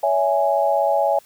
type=chord; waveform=sine; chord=C# minor; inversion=none; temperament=equal with one note detuned; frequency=563.1 / 659.3 / 830.6 Hz; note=C#5 / E5 / G#5; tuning=+27 / 0 / 0 cents; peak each=-20 dBFS; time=0.03-1.19 s; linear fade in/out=5 ms; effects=white hiss -52 dBFS RMS until 1.25 s